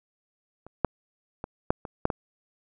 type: clicks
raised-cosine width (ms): 1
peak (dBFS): -30 / -7 / -19 / -7 / -22 / -7 / -14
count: 7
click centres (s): 0.666 / 0.847 / 1.441 / 1.705 / 1.852 / 2.054 / 2.102
effects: none